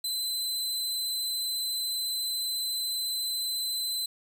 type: tone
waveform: sawtooth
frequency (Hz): 4043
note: B7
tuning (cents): +40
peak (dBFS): -26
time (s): 0.04-4.06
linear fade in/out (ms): 5
effects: 10-bit